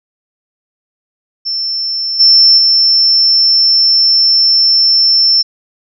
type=tone with level steps; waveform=sine; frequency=5360 Hz; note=E8; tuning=28 cents sharp; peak=-14 / -3 / -6 dBFS; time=1.45-5.43 s; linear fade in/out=20 ms; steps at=2.19 / 2.57 s; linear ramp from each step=20 ms; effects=none